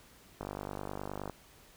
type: click train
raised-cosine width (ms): 1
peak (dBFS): -24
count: 45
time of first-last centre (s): 0.41-1.297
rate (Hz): 49.6
effects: pink hiss -59 dBFS RMS until 1.76 s